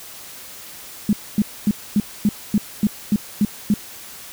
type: tone bursts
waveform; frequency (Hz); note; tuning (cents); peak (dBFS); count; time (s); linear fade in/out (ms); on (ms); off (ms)
sine; 207.7; G#3; 0; -12; 10; 1.09-3.74; 2; 40; 250
effects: white hiss -38 dBFS RMS until 4.32 s